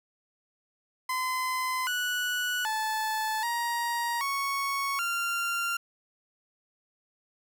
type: tone with pitch steps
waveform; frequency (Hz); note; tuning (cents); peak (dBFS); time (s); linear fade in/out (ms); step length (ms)
30% pulse; 1024 / 1474 / 871 / 944 / 1108 / 1387; C6 / F#6 / A5 / A#5 / C#6 / F6; -38 / -7 / -18 / +22 / -1 / -12; -25; 1.09-5.77; 5; 780
effects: none